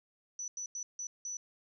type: tone bursts at uneven times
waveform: sine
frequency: 5950 Hz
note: F#8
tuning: 9 cents sharp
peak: -37 dBFS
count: 5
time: 0.39-0.48 / 0.57-0.66 / 0.75-0.83 / 0.99-1.07 / 1.25-1.37 s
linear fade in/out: 2 ms
effects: none